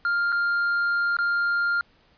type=tone with dropouts; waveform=triangle; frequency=1400 Hz; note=F6; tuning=4 cents sharp; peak=-19 dBFS; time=0.05-1.81 s; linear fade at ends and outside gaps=1 ms; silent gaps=0.321-0.325 / 1.168-1.187 s; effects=pink hiss -60 dBFS RMS until 2.17 s + resampled to 11025 Hz